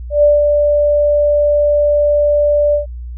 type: tone with ADSR envelope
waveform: sine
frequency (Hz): 587.3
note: D5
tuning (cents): 0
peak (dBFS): -5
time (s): 0.1-2.86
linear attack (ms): 130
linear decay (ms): 180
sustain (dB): -4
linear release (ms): 120
effects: added 60 Hz sine -24 dBFS peak until 3.17 s